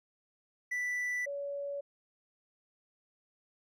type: tone pair in turn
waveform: triangle / sine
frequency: 1975.5 / 566 Hz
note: B6 / C#5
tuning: 0 / +36 cents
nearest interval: octave + minor seventh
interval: 2164 cents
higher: first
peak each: -30 / -35 dBFS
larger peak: first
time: 0.71-1.26 / 1.26-1.81 s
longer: neither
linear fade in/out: 10 ms
effects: none